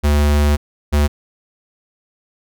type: tone pair in turn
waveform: square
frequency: 73.42 / 73.42 Hz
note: D2 / D2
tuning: 0 / 0 cents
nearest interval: unison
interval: 0 cents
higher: neither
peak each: -12 dBFS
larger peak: neither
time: 0.03-0.57 / 0.92-1.08 s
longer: first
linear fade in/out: 20 ms
effects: none